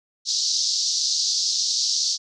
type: band-pass noise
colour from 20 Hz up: pink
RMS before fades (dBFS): -23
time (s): 0.25-2.18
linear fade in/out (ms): 50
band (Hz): 4200 to 6200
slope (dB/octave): 48
effects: none